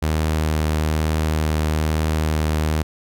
sawtooth tone with vibrato, 77.78 Hz, D#2, in tune, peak -14 dBFS, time 0.02-2.83 s, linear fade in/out 10 ms, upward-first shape sine, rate 1.1 Hz, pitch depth 10 cents each way, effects none

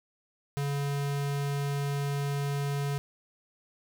square tone, 141.7 Hz, C#3, 38 cents sharp, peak -29 dBFS, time 0.57-2.98 s, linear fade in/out 0 ms, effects none

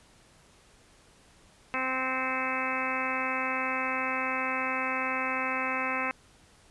harmonic tone with a mistuned harmonic, 260.2 Hz, C4, 9 cents flat, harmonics 1 / 2 / 3 / 4 / 5 / 6 / 7 / 8 / 9 / 10, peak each -38 / -38 / -38 / -35 / -36 / -38 / -39 / -36 / -39 / -35 dBFS, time 1.74-6.11 s, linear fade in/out 0 ms, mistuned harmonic 9, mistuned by -56 cents, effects pink hiss -59 dBFS RMS until 6.7 s + resampled to 24000 Hz

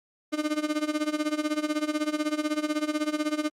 35% pulse tone with tremolo, 303 Hz, D#4, 46 cents flat, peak -21 dBFS, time 0.32-3.5 s, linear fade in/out 20 ms, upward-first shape sine, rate 16 Hz, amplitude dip 85%, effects low-pass 9000 Hz 12 dB/octave + Opus 48 kbps

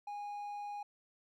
triangle tone, 822 Hz, G#5, 18 cents flat, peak -38 dBFS, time 0.07-0.83 s, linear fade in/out 5 ms, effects none

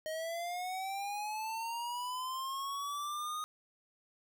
square linear sweep, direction up, 622.3 to 1244.5 Hz, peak -37 dBFS, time 0.06-3.44 s, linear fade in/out 0 ms, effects none

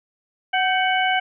harmonic tone with a mistuned harmonic, 745 Hz, F#5, 12 cents sharp, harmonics 1 / 2 / 3 / 4, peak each -20 / -23 / -25 / -26 dBFS, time 0.53-1.2 s, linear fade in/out 10 ms, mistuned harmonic 2, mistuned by +72 cents, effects none

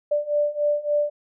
sine beating tone pair, 587 / 590.5 Hz, D5 / D5, -1 / +9 cents, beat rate 3.5 Hz, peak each -24 / -22 dBFS, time 0.11-1.1 s, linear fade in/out 10 ms, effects none

